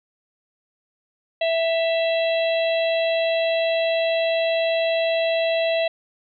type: harmonic tone with a mistuned harmonic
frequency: 659.3 Hz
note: E5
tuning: in tune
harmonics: 1 / 3 / 4 / 5 / 6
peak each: -19 / -32 / -29 / -33 / -33 dBFS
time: 1.41-5.88 s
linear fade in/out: 5 ms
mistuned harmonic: 4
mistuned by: +23 cents
effects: none